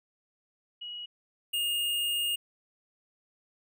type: tone pair in turn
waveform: sine / square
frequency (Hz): 2907 / 2839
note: F#7 / F7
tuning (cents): -31 / +28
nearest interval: unison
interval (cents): 41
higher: first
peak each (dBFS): -37 / -28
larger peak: second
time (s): 0.81-1.06 / 1.53-2.36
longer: second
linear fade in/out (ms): 10
effects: none